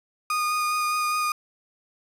35% pulse tone with vibrato, 1229 Hz, D#6, 22 cents flat, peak -21 dBFS, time 0.3-1.32 s, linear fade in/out 2 ms, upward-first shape sine, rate 4.9 Hz, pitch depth 10 cents each way, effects resampled to 32000 Hz + 10-bit

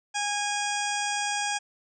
harmonic tone with a mistuned harmonic, 821 Hz, G#5, 20 cents flat, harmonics 1 / 2 / 3 / 4 / 6 / 7 / 8 / 9 / 10, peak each -30 / -33 / -35 / -36 / -38 / -38 / -39 / -40 / -40 dBFS, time 0.14-1.59 s, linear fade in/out 20 ms, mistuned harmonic 9, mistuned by -21 cents, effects none

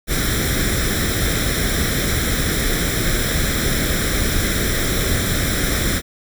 pink noise with comb filter, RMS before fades -19 dBFS, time 0.07-6.02 s, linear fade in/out 50 ms, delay 0.54 ms, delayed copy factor +0.75, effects none

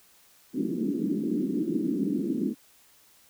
white band-pass noise, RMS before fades -28 dBFS, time 0.53-2.55 s, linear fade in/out 50 ms, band 190 to 340 Hz, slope 48 dB/octave, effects white hiss -59 dBFS RMS until 3.29 s

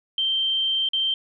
sine tone with dropouts, 3136 Hz, G7, in tune, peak -20 dBFS, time 0.18-1.14 s, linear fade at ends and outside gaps 2 ms, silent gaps 0.888-0.933 s, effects none

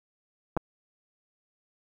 clicks, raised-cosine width 1 ms, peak -14 dBFS, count 2, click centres 0.567 / 0.573 s, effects 9-bit

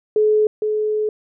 sine tone pair in turn, 427.3 / 427.3 Hz, G#4 / G#4, +49 / +49 cents, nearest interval unison, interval 0 cents, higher neither, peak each -12 / -17 dBFS, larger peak first, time 0.16-0.47 / 0.62-1.09 s, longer second, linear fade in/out 2 ms, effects none

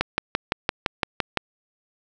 click train, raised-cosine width 0.3 ms, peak -4 dBFS, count 9, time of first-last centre 0.01-1.373 s, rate 5.87 Hz, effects none

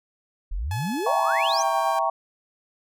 sine exponential sweep, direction up, 34.89 to 6610 Hz, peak -25 dBFS, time 0.51-1.63 s, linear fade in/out 10 ms
sawtooth tone with pitch glide, 855 to 793.1 Hz, A5 to G5, -50 to +20 cents, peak -27 dBFS, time 0.71-1.99 s, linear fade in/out 2 ms, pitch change -130 cents, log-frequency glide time 1.45-1.65 s
sine chord, E diminished seventh, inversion none, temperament equal, 659.3 / 784 / 932.3 / 1108.7 Hz, E5 / G5 / Bb5 / Db6, 0 / 0 / 0 / 0 cents, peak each -26 dBFS, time 1.06-2.1 s, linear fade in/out 5 ms
effects none

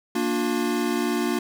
square chord, Bb major, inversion none, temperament equal with one note detuned, 233.1 / 293.7 / 356.8 Hz, Bb3 / D4 / F4, 0 / 0 / +37 cents, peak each -27 / -28 / -27 dBFS, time 0.15-1.39 s, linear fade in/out 5 ms, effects none

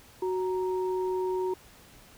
sine tone pair together, 370.7 / 932.6 Hz, F#4 / A#5, +3 / +1 cents, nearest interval octave + major third, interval 1598 cents, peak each -27 / -35 dBFS, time 0.22-1.54 s, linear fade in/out 5 ms, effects pink hiss -54 dBFS RMS until 2.17 s

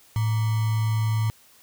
sine tone with sample-and-hold, 110 Hz, A2, in tune, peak -20 dBFS, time 0.16-1.3 s, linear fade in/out 0 ms, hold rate 1050 Hz, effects white hiss -55 dBFS RMS until 1.62 s

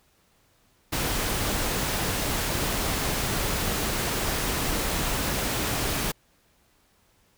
pink noise, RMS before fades -27 dBFS, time 0.92-6.12 s, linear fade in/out 10 ms, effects pink hiss -64 dBFS RMS until 7.37 s

